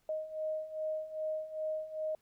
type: beating tone pair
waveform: sine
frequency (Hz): 622.3 / 624.8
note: D#5 / D#5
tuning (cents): 0 / +7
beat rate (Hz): 2.5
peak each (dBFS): -40 / -36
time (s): 0.09-2.15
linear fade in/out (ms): 2
effects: pink hiss -74 dBFS RMS until 2.21 s